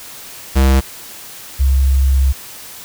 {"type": "tone pair in turn", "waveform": ["square", "sine"], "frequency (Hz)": [66.7, 66.99], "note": ["C2", "C2"], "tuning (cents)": [34, 41], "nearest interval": "unison", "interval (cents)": 7, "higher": "second", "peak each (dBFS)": -9, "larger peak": "neither", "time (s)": [[0.55, 0.81], [1.59, 2.33]], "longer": "second", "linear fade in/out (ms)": 20, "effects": ["white hiss -34 dBFS RMS until 2.84 s"]}